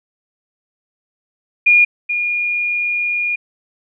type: tone pair in turn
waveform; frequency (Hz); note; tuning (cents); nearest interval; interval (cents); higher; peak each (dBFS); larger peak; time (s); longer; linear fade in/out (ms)
sine; 2429 / 2429; D#7 / D#7; -42 / -42; unison; 0; neither; -7 / -16; first; 1.66-1.85 / 2.09-3.36; second; 10
effects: none